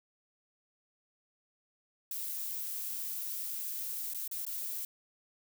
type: noise with dropouts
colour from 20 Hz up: violet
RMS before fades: -38 dBFS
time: 2.11-4.85 s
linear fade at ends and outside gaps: 2 ms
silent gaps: 4.136-4.146 / 4.278-4.313 / 4.452-4.465 s
effects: none